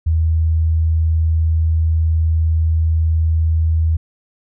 sine tone, 80.5 Hz, E2, 41 cents flat, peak -12 dBFS, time 0.06-3.97 s, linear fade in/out 10 ms, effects none

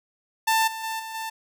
sawtooth tone with level steps, 890 Hz, A5, 20 cents sharp, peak -15 / -28 / -24 / -30 / -26 dBFS, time 0.47-1.3 s, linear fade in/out 10 ms, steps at 0.67 / 0.83 / 0.99 / 1.14 s, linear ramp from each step 10 ms, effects none

